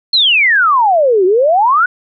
sine exponential two-way sweep, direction down then up, 4300 to 355.5 to 1506 Hz, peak -7 dBFS, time 0.13-1.86 s, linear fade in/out 5 ms, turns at 1.25 s, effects none

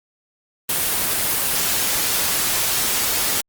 white noise, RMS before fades -20 dBFS, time 0.69-3.41 s, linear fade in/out 5 ms, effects Opus 24 kbps

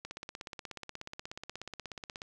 click train, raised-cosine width 0.2 ms, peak -24 dBFS, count 37, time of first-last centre 0.05-2.219 s, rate 16.6 Hz, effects none

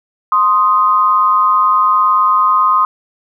sine tone pair together, 1047 / 1245.9 Hz, C6 / D#6, +1 / +2 cents, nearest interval minor third, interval 301 cents, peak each -11 dBFS, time 0.32-2.85 s, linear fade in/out 2 ms, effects none

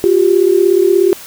sine tone pair together, 355.2 / 392 Hz, F4 / G4, +29 / 0 cents, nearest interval major second, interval 171 cents, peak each -10 dBFS, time 0.04-1.13 s, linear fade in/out 0 ms, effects white hiss -33 dBFS RMS until 1.26 s

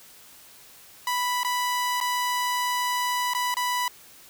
sawtooth tone with dropouts, 987.8 Hz, B5, in tune, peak -20 dBFS, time 1.07-3.88 s, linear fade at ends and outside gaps 2 ms, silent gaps 1.433-1.447 / 2.003-2.011 / 3.336-3.348 / 3.542-3.568 s, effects white hiss -50 dBFS RMS until 4.29 s

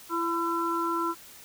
harmonic tone, 336.5 Hz, E4, 36 cents sharp, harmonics 1 / 3 / 4, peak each -30 / -30 / -30 dBFS, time 0.09-1.15 s, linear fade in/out 50 ms, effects white hiss -49 dBFS RMS until 1.44 s

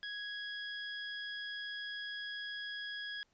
25% pulse tone, 1661.2 Hz, G#6, in tune, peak -36 dBFS, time 0.03-3.23 s, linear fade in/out 0 ms, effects pink hiss -75 dBFS RMS until 3.33 s + resampled to 16000 Hz

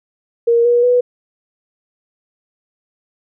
sine tone with pitch steps, 468.2 / 480 / 492 Hz, A#4 / B4 / B4, +8 / -49 / -7 cents, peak -9 dBFS, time 0.47-1.01 s, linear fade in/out 10 ms, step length 180 ms, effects none

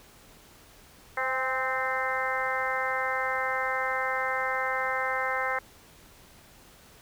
harmonic tone with a mistuned harmonic, 260 Hz, C4, 11 cents flat, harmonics 2 / 3 / 4 / 5 / 6 / 7 / 8, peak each -34 / -34 / -34 / -34 / -34 / -34 / -34 dBFS, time 1.17-5.59 s, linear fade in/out 5 ms, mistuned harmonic 3, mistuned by +31 cents, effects pink hiss -54 dBFS RMS until 7.01 s

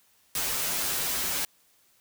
white noise with comb filter, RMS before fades -29 dBFS, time 0.35-1.45 s, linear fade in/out 2 ms, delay 9.4 ms, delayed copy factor -0.85, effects white hiss -64 dBFS RMS until 2 s

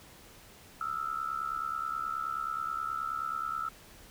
sine tone with amplitude modulation, 1318.5 Hz, E6, in tune, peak -28 dBFS, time 0.81-3.69 s, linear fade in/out 2 ms, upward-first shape sine, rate 69.4 Hz, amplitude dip 85%, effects pink hiss -54 dBFS RMS until 4.1 s

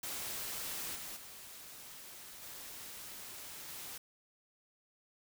white noise with level steps, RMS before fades -41 / -45 / -51 / -48 / -46 dBFS, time 0.03-3.98 s, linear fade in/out 5 ms, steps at 0.95 / 1.16 / 2.42 / 3.68 s, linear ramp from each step 10 ms, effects none

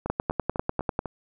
two click trains, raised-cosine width 1 ms, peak -17 / -10 dBFS, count 5 / 10, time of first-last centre 0.06-1.058 / 0.1-0.991 s, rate 4.01 / 10.1 Hz, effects none

